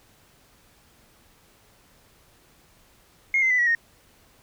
sine tone with pitch steps, 2146 / 2069 / 1995.4 / 1924.1 / 1855.3 Hz, C7 / C7 / B6 / B6 / A#6, +43 / -20 / +17 / -46 / -9 cents, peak -17 dBFS, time 3.34-3.75 s, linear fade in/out 2 ms, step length 82 ms, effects tanh soft clip ceiling -13 dBFS + pink hiss -58 dBFS RMS until 4.42 s

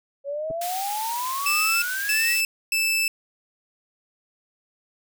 sine exponential sweep, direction up, 551 to 1975.5 Hz, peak -26 dBFS, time 0.24-2.37 s, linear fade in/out 50 ms
clicks, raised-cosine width 2 ms, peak -25 dBFS, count 2, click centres 0.503 / 0.51 s
white high-pass noise, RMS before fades -33 dBFS, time 0.61-2.41 s, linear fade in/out 5 ms, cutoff 1800 Hz, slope 12 dB/octave
sawtooth tone bursts, 2636 Hz, E7, 1 cent flat, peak -17 dBFS, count 3, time 1.46-3.08 s, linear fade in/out 2 ms, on 360 ms, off 270 ms
effects none

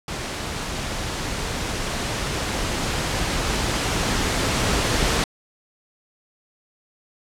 pink noise with level ramp, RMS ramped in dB -29 to -20 dBFS, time 0.08-5.24 s, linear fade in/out 2 ms, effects low-pass 8000 Hz 12 dB/octave

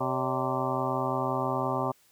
harmonic tone with a mistuned harmonic, 129.4 Hz, C3, 19 cents flat, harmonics 1 / 2 / 3 / 4 / 5 / 6 / 7 / 8 / 9, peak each -35 / -35 / -35 / -35 / -35 / -35 / -35 / -35 / -35 dBFS, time 0-1.92 s, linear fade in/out 10 ms, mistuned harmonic 4, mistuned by +140 cents, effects white hiss -63 dBFS RMS until 2.11 s

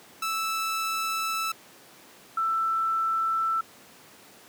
sawtooth / sine tone pair in turn, 1316 / 1329 Hz, E6 / E6, -3 / +14 cents, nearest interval unison, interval 17 cents, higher second, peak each -23 dBFS, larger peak neither, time 0.22-1.52 / 2.37-3.61 s, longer first, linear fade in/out 5 ms, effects pink hiss -51 dBFS RMS until 4.48 s + high-pass 200 Hz 12 dB/octave

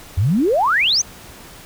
sine exponential sweep, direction up, 81.7 to 6530 Hz, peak -13 dBFS, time 0.17-1.02 s, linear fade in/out 10 ms, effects pink hiss -40 dBFS RMS until 1.65 s

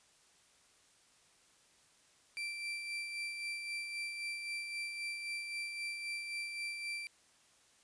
35% pulse tone with tremolo, 2348 Hz, D7, 1 cent flat, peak -35 dBFS, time 2.37-7.07 s, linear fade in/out 0 ms, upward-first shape sine, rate 3.8 Hz, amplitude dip 40%, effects white hiss -67 dBFS RMS until 7.83 s + resampled to 22050 Hz

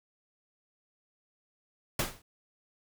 pink noise with exponential decay, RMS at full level -25 dBFS, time 1.99-2.22 s, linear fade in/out 5 ms, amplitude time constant 50 ms, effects none

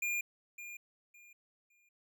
square tone with echo, 2412 Hz, D7, 46 cents sharp, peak -33 dBFS, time 0.02-0.21 s, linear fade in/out 5 ms, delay 560 ms, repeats 3, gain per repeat -12 dB, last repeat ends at 1.89 s, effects none

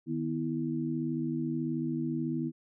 sine tone cluster, 153.7 / 247.4 / 325.8 Hz, D#3 / B3 / E4, -21 / +3 / -20 cents, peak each -35 / -33 / -34 dBFS, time 0.06-2.52 s, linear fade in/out 50 ms, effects none

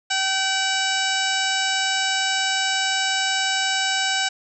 harmonic tone with a mistuned harmonic, 769 Hz, G5, 33 cents flat, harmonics 1 / 2 / 3 / 4 / 5 / 6 / 7 / 8 / 9 / 10, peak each -27 / -25 / -30 / -27 / -29 / -32 / -30 / -34 / -35 / -32 dBFS, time 0.1-4.29 s, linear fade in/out 10 ms, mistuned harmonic 4, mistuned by -72 cents, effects none

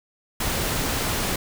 pink noise, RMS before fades -25 dBFS, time 0.4-1.36 s, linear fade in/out 5 ms, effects none

